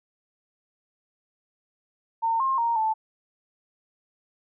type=tone with pitch steps; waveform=sine; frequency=910 / 1065 / 931 / 878 Hz; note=A#5 / C6 / A#5 / A5; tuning=-42 / +30 / -2 / -4 cents; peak=-21 dBFS; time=2.22-2.94 s; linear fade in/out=20 ms; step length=180 ms; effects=none